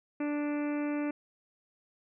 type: harmonic tone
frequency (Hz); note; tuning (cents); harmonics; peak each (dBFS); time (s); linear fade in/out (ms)
293.7; D4; 0; 1 / 2 / 3 / 4 / 5 / 6 / 7 / 8 / 9; -30 / -39 / -46 / -48 / -48 / -51 / -50 / -49 / -52; 0.2-1.11; 5
effects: none